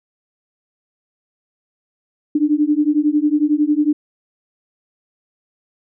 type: beating tone pair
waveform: sine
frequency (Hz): 293 / 304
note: D4 / D#4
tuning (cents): -4 / -40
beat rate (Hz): 11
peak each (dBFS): -16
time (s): 2.35-3.93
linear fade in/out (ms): 5
effects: none